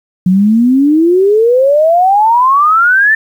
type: exponential sweep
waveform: sine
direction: up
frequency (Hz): 178.3 to 1800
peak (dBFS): -5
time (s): 0.26-3.15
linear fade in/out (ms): 5
effects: 7-bit